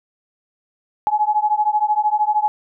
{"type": "beating tone pair", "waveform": "sine", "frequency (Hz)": [840, 853], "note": ["G#5", "G#5"], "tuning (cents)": [19, 46], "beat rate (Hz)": 13, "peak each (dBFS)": -18, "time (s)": [1.07, 2.48], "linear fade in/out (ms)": 0, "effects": []}